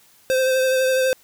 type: tone with vibrato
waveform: square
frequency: 520 Hz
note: C5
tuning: 11 cents flat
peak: -17 dBFS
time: 0.3-1.13 s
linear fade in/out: 0 ms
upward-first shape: triangle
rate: 12 Hz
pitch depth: 24 cents each way
effects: white hiss -54 dBFS RMS until 1.23 s